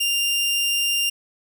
sawtooth tone, 2794 Hz, F7, in tune, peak -16 dBFS, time 0-1.1 s, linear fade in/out 10 ms, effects none

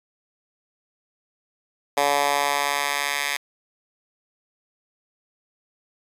10% pulse tone with high-pass filter sweep, 142.9 Hz, D3, 47 cents flat, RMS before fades -23 dBFS, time 1.97-3.37 s, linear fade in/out 5 ms, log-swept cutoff 650 to 1800 Hz, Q 1.3, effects resampled to 32000 Hz

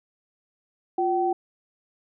sine tone pair together, 352.4 / 765 Hz, F4 / G5, +16 / -42 cents, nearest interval octave + minor second, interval 1342 cents, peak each -24 / -23 dBFS, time 0.98-1.33 s, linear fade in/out 5 ms, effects none

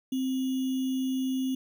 sine tone with sample-and-hold, 261.6 Hz, C4, in tune, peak -26 dBFS, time 0.12-1.55 s, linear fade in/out 5 ms, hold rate 3150 Hz, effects none

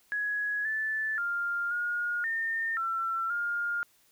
sine tone with pitch steps, 1675 / 1751 / 1400 / 1431 / 1817 / 1347 / 1412 Hz, G#6 / A6 / F6 / F6 / A#6 / E6 / F6, +14 / -9 / +4 / +42 / -45 / +37 / +19 cents, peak -28 dBFS, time 0.12-3.83 s, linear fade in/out 0 ms, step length 530 ms, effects white hiss -65 dBFS RMS until 4.11 s

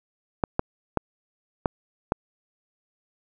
clicks, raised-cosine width 1 ms, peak -7 dBFS, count 5, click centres 0.438 / 0.594 / 0.973 / 1.658 / 2.121 s, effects none

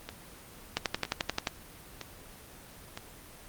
two click trains, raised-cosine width 0.2 ms, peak -20 / -10 dBFS, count 4 / 9, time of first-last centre 0.09-2.975 / 0.77-1.472 s, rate 1.04 / 11.4 Hz, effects pink hiss -50 dBFS RMS until 3.48 s + Opus 24 kbps

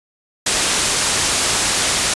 white low-pass noise, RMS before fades -18 dBFS, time 0.46-2.14 s, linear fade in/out 5 ms, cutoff 9700 Hz, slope 24 dB/octave, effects resampled to 24000 Hz

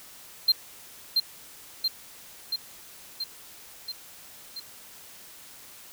triangle tone with echo, 4168 Hz, C8, 7 cents flat, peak -15 dBFS, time 0.48-0.52 s, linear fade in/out 5 ms, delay 680 ms, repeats 6, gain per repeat -3 dB, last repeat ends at 4.6 s, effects white hiss -48 dBFS RMS until 5.92 s

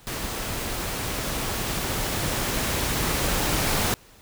pink noise with level ramp, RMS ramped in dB -31 to -23 dBFS, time 0.07-3.94 s, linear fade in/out 0 ms, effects pink hiss -52 dBFS RMS until 4.21 s

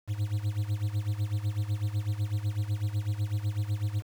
triangle tone with tremolo, 103.83 Hz, G#2, in tune, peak -22 dBFS, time 0.07-4.03 s, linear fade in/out 50 ms, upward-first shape sine, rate 8 Hz, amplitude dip 80%, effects 8-bit

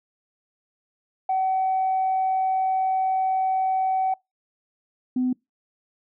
sine tone pair in turn, 758 / 253 Hz, F#5 / B3, +42 / +42 cents, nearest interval octave + perfect fifth, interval 1900 cents, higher first, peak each -19 dBFS, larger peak neither, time 1.29-4.14 / 5.16-5.33 s, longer first, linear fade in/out 5 ms, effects noise-tail reverb RT60 0.2 s tail -26 dB re dry + tanh soft clip ceiling -16 dBFS

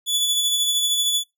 sawtooth tone with tremolo, 3442 Hz, A7, 39 cents flat, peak -14 dBFS, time 0.06-1.24 s, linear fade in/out 50 ms, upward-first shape sine, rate 13 Hz, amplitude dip 35%, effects noise-tail reverb RT60 0.2 s tail -24 dB re dry

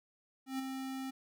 square tone with ADSR envelope, 264.8 Hz, C4, 21 cents sharp, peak -34 dBFS, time 0.46-1.11 s, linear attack 130 ms, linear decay 13 ms, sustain -5 dB, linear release 13 ms, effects none

